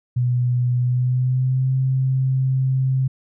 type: tone with pitch glide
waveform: sine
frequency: 123.47 to 131.57 Hz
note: B2 to C3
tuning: 0 to +10 cents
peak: -16 dBFS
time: 0.16-3.08 s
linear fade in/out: 10 ms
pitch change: +110 cents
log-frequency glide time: 0.79-1.74 s
effects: none